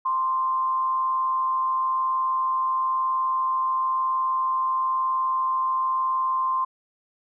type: tone with amplitude modulation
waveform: sine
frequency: 1046.5 Hz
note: C6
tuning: in tune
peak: -19 dBFS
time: 0.05-6.65 s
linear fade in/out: 10 ms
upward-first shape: sine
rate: 140 Hz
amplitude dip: 40%
effects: none